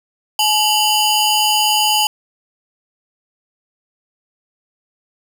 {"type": "ring-modulated tone", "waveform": "sawtooth", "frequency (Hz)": 1922, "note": "B6", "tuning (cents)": -48, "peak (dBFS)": -6, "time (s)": [0.39, 2.07], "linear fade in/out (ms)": 2, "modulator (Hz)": 1070, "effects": []}